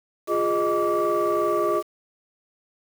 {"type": "tone cluster", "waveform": "sine", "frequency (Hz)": [350.4, 413.1, 619, 1158], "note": ["F4", "G#4", "D#5", "D6"], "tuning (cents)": [6, -9, -9, -25], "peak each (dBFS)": -24, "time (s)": [0.27, 1.83], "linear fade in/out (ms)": 50, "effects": ["tanh soft clip ceiling -14 dBFS", "7-bit"]}